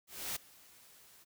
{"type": "noise with ADSR envelope", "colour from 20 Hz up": "white", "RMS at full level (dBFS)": -37, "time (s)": [0.07, 1.25], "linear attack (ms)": 290, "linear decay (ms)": 8, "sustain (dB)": -23, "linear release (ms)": 27, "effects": []}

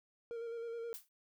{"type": "tone with vibrato", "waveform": "triangle", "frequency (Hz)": 464.1, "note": "A#4", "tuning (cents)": -8, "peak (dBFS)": -38, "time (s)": [0.31, 0.93], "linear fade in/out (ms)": 0, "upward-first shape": "square", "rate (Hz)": 9.5, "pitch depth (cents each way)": 21}
{"type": "noise with exponential decay", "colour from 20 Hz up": "blue", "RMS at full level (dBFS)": -42, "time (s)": [0.94, 1.09], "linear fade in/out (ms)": 2, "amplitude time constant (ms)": 31}
{"effects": []}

